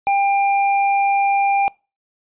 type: tone with tanh clipping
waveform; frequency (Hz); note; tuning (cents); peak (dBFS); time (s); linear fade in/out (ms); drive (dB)
sine; 796; G5; +26; -16; 0.07-1.68; 0; 17
effects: noise-tail reverb RT60 0.3 s tail -25 dB re dry + resampled to 8000 Hz